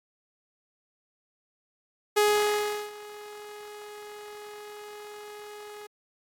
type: tone with ADSR envelope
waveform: sawtooth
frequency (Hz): 417.8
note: G#4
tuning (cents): +10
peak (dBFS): -15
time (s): 2.16-5.87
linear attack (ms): 15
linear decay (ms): 730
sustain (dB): -22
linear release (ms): 8
effects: AAC 64 kbps